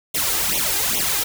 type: noise with flanger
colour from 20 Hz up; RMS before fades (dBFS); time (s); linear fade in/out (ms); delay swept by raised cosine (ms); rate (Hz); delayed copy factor
white; -21; 0.14-1.24; 10; 0.31 to 2.51; 2.4; +0.95
effects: none